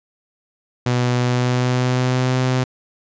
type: tone with pitch glide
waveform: sawtooth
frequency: 123.47 to 128.19 Hz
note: B2 to C3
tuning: 0 to -35 cents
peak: -12 dBFS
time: 0.86-2.64 s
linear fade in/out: 5 ms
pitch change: +65 cents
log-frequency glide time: 1.22-2.37 s
effects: resampled to 16000 Hz